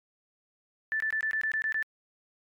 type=tone bursts; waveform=sine; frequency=1760 Hz; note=A6; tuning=in tune; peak=-26 dBFS; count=9; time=0.92-1.826 s; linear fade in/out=0 ms; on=82 ms; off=21 ms; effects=MP3 96 kbps